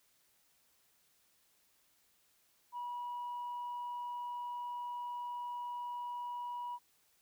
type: tone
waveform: sine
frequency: 970 Hz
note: B5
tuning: 31 cents flat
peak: -37 dBFS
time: 2.72-6.79 s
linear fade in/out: 50 ms
effects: tanh soft clip ceiling -36 dBFS + white hiss -72 dBFS RMS until 7.21 s